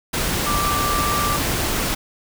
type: tone in noise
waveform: sine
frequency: 1174.7 Hz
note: D6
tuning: in tune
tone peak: -21 dBFS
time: 0.46-1.37 s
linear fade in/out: 10 ms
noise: pink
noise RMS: -22 dBFS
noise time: 0.13-1.95 s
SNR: -2 dB
effects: none